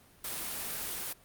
white noise, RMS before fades -37 dBFS, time 0.24-1.13 s, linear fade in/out 5 ms, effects pink hiss -60 dBFS RMS until 1.24 s + Opus 32 kbps

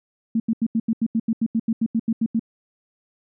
sine tone bursts, 226 Hz, A3, 47 cents sharp, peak -17 dBFS, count 16, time 0.35-2.395 s, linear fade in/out 5 ms, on 50 ms, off 83 ms, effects none

